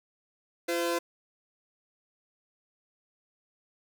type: tone pair together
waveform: sawtooth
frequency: 342 / 512.4 Hz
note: F4 / C5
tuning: -36 / -36 cents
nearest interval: perfect fifth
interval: 700 cents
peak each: -26 dBFS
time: 0.68-0.99 s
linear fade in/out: 10 ms
effects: none